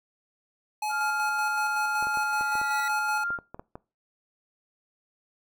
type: tone with tremolo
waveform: square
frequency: 849 Hz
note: G#5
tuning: 38 cents sharp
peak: -28 dBFS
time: 0.82-3.24 s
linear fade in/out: 5 ms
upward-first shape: square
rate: 5.3 Hz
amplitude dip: 35%
type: tone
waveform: sine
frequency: 1396.9 Hz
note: F6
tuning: in tune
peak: -27 dBFS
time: 0.89-3.39 s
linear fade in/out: 50 ms
type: tone with exponential growth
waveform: sawtooth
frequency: 1955 Hz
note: B6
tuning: 18 cents flat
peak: -30 dBFS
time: 2-2.88 s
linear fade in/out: 1 ms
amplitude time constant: 190 ms
type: clicks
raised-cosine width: 1 ms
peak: -25 dBFS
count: 11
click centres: 2.026 / 2.07 / 2.173 / 2.41 / 2.554 / 2.615 / 3.305 / 3.388 / 3.545 / 3.595 / 3.755 s
effects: noise-tail reverb RT60 0.3 s tail -21 dB re dry